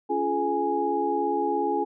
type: tone cluster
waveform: sine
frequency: 281 / 348.1 / 425.3 / 830 Hz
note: C#4 / F4 / G#4 / G#5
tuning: +24 / -6 / +41 / -1 cents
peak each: -31 / -29 / -28 / -26 dBFS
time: 0.09-1.85 s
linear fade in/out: 20 ms
effects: none